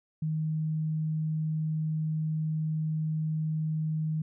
sine tone, 156.5 Hz, D#3, 10 cents sharp, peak -27 dBFS, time 0.22-4.22 s, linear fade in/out 5 ms, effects none

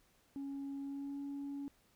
sine tone with pitch glide, 277.2 to 281.1 Hz, C#4 to C#4, 0 to +24 cents, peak -38 dBFS, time 0.36-1.68 s, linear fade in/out 0 ms, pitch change +24 cents, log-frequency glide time 0.81-1.19 s, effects tanh soft clip ceiling -38 dBFS + pink hiss -71 dBFS RMS until 1.95 s

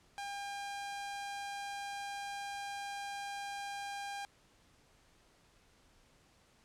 sawtooth tone, 803 Hz, G5, 41 cents sharp, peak -36 dBFS, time 0.18-4.25 s, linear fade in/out 0 ms, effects pink hiss -67 dBFS RMS until 6.64 s + low-pass 9000 Hz 12 dB/octave

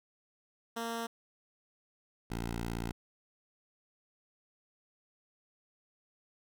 10% pulse tone pair in turn, 230.5 / 57.62 Hz, A#3 / A#1, -19 / -19 cents, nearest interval 2 octaves, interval 2400 cents, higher first, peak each -27 / -27 dBFS, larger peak neither, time 0.76-1.07 / 2.3-2.92 s, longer second, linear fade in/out 10 ms, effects none

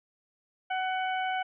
harmonic tone, 748 Hz, F#5, 19 cents sharp, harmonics 1 / 2 / 3 / 4, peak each -29 / -35 / -39 / -41 dBFS, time 0.7-1.43 s, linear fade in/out 10 ms, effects none

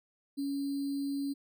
sine tone with sample-and-hold, 279.4 Hz, C#4, 14 cents sharp, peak -31 dBFS, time 0.37-1.34 s, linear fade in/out 20 ms, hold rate 4410 Hz, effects none

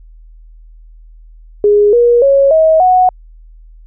sine tone with pitch steps, 413.3 / 477.5 / 551.7 / 637.4 / 736.4 Hz, G#4 / A#4 / C#5 / D#5 / F#5, -8 / +42 / -8 / +42 / -8 cents, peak -5 dBFS, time 1.64-3.09 s, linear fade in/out 2 ms, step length 290 ms, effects added 40 Hz sine -35 dBFS peak until 3.86 s

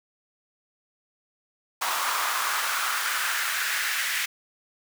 pink noise with high-pass filter sweep, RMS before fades -27 dBFS, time 1.81-4.26 s, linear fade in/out 10 ms, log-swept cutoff 1000 to 1900 Hz, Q 2.7, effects none

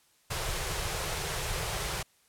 pink band-stop noise, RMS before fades -33 dBFS, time 0.3-2.03 s, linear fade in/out 10 ms, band 170 to 360 Hz, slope 48 dB/octave, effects white hiss -66 dBFS RMS until 2.28 s + low-pass 12000 Hz 12 dB/octave

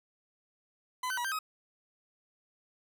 40% pulse tone with pitch steps, 1010 / 1525 / 966 / 1576 / 1266 Hz, B5 / G6 / B5 / G6 / D#6, +39 / -48 / -39 / +9 / +30 cents, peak -31 dBFS, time 1.03-1.39 s, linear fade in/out 5 ms, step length 72 ms, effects 12-bit

